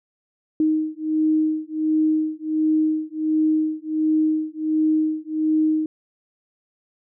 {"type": "beating tone pair", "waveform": "sine", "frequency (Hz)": [311.1, 312.5], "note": ["D#4", "D#4"], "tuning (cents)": [0, 8], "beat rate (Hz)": 1.4, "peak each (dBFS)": [-21, -21], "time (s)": [0.6, 5.86], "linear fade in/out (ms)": 2, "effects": []}